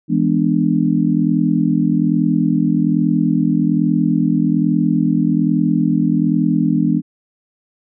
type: chord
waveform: sine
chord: E dominant seventh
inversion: none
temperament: just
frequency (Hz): 164.81 / 206 / 247.2 / 296.7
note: E3 / G#3 / B3 / D4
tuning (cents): 0 / -14 / +2 / +18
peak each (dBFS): -18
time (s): 0.08-7.02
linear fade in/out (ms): 50
effects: none